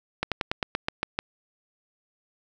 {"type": "slowing click train", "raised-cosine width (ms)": 0.3, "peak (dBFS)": -9, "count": 9, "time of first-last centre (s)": [0.23, 1.189], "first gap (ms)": 87, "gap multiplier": 1.09, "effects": []}